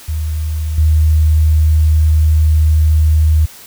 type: tone with level steps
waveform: sine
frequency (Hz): 77.78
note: D#2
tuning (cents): 0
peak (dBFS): -15 / -7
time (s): 0.08-3.46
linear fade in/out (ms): 10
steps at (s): 0.78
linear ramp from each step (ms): 2
effects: white hiss -37 dBFS RMS until 3.66 s